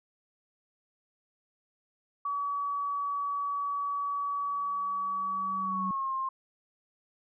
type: tone with pitch glide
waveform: sine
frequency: 1138 to 1061.8 Hz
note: C#6 to C6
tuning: +45 to +25 cents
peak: -29 dBFS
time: 2.25-6.29 s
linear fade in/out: 5 ms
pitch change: -120 cents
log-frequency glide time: 5.6-6.14 s
type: tone with exponential growth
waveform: sine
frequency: 191.2 Hz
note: G3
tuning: 43 cents flat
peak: -32 dBFS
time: 4.39-5.91 s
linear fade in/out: 2 ms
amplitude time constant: 330 ms
effects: none